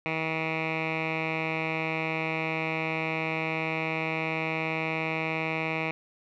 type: tone with low-pass filter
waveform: 10% pulse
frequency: 160.1 Hz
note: D#3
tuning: 50 cents sharp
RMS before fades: -30 dBFS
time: 0.06-5.91 s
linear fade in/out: 0 ms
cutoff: 2400 Hz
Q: 4.7
effects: none

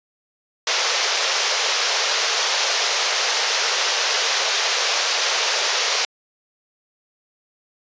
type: band-pass noise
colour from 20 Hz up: white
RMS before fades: -21 dBFS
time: 0.67-6.05 s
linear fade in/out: 2 ms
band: 420 to 6300 Hz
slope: 48 dB/octave
effects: resampled to 16000 Hz

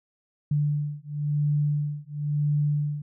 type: beating tone pair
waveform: sine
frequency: 146.83 / 147.8 Hz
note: D3 / D3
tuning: 0 / +11 cents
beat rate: 0.97 Hz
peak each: -26 dBFS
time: 0.51-3.02 s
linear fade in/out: 5 ms
effects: none

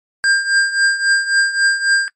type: tone with tremolo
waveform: square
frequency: 1598 Hz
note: G6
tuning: 33 cents sharp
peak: -10 dBFS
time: 0.24-2.08 s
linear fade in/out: 0 ms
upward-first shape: triangle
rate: 3.7 Hz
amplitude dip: 80%
effects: noise-tail reverb RT60 0.1 s tail -22 dB re dry + MP3 48 kbps

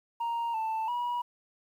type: tone with pitch steps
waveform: sine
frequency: 933 / 885 / 967 Hz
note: A#5 / A5 / B5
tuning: +1 / +10 / -37 cents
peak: -26 dBFS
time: 0.2-1.22 s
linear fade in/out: 10 ms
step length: 340 ms
effects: tanh soft clip ceiling -28 dBFS + 10-bit

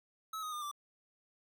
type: tone with pitch steps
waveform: square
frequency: 1292 / 1250.2 / 1209.7 / 1170.5 Hz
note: E6 / D#6 / D#6 / D6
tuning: -35 / +8 / -49 / -6 cents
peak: -39 dBFS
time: 0.33-0.714 s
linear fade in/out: 5 ms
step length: 96 ms
effects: none

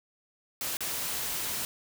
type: noise with dropouts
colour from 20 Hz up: white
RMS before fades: -33 dBFS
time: 0.61-1.65 s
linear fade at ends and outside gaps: 1 ms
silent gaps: 0.77-0.806 s
effects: none

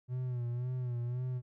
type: tone with vibrato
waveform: triangle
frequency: 123.47 Hz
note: B2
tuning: in tune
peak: -31 dBFS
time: 0.08-1.42 s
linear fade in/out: 50 ms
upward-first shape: sine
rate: 1.9 Hz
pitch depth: 59 cents each way
effects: none

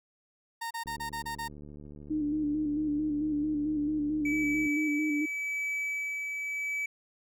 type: tone bursts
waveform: 30% pulse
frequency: 922 Hz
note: A#5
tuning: 19 cents flat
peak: -31 dBFS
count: 7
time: 0.61-1.482 s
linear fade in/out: 10 ms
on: 98 ms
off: 31 ms
type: click train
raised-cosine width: 3 ms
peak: -35 dBFS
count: 281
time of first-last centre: 0.86-4.67 s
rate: 73.5 Hz
type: tone with vibrato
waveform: sine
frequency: 300.5 Hz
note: D4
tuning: 40 cents sharp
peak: -27 dBFS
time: 2.1-5.26 s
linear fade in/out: 10 ms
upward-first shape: square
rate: 4.5 Hz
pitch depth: 37 cents each way
type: tone with tremolo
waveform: triangle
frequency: 2294 Hz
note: D7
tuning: 41 cents flat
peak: -28 dBFS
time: 4.25-6.86 s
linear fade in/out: 5 ms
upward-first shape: sine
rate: 0.85 Hz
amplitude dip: 30%
effects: none

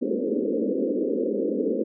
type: band-pass noise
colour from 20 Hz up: white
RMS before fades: -25 dBFS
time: 0.01-1.84 s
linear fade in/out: 20 ms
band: 200 to 530 Hz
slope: 96 dB/octave
effects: none

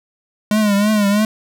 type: tone with vibrato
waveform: square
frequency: 207.7 Hz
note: G#3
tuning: in tune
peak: -13 dBFS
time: 0.51-1.25 s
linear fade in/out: 2 ms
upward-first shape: triangle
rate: 3.1 Hz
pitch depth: 87 cents each way
effects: none

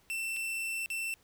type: tone with dropouts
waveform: 45% pulse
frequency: 2681 Hz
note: E7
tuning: 29 cents sharp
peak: -33 dBFS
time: 0.1-1.14 s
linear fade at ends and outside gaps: 0 ms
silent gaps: 0.364-0.367 / 0.86-0.902 s
effects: pink hiss -66 dBFS RMS until 1.23 s

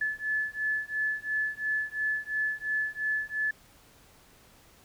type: beating tone pair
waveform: sine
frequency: 1727 / 1729.9 Hz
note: A6 / A6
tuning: -33 / -30 cents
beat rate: 2.9 Hz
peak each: -31 dBFS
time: 0.01-3.51 s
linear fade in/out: 5 ms
effects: pink hiss -58 dBFS RMS until 4.84 s

